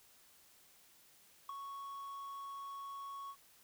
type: tone with ADSR envelope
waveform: triangle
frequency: 1108.7 Hz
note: C#6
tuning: in tune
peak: -35 dBFS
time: 1.49-3.36 s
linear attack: 4 ms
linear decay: 7 ms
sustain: -7 dB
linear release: 64 ms
effects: white hiss -65 dBFS RMS until 3.63 s